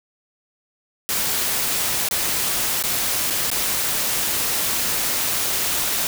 white noise with dropouts, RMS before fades -22 dBFS, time 1.09-6.07 s, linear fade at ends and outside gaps 0 ms, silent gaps 2.087-2.111 / 2.825-2.838 / 3.301-3.306 / 3.502-3.515 s, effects none

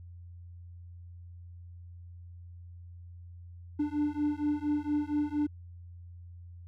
triangle beating tone pair, 293.7 / 298 Hz, D4 / D4, 0 / +25 cents, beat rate 4.3 Hz, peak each -29 dBFS, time 3.79-5.47 s, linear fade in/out 10 ms, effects added 87 Hz sine -45 dBFS peak until 6.67 s

